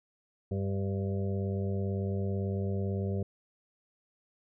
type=harmonic tone with a mistuned harmonic; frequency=98 Hz; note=G2; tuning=in tune; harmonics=1 / 2 / 4 / 5 / 6 / 7; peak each=-31 / -35 / -38 / -42 / -45 / -49 dBFS; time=0.51-3.23 s; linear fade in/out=5 ms; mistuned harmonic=7; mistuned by=-23 cents; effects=none